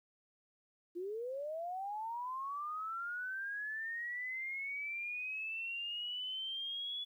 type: linear sweep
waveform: sine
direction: up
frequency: 337.2 to 3419 Hz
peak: -38 dBFS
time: 0.95-7.05 s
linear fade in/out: 20 ms
effects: 12-bit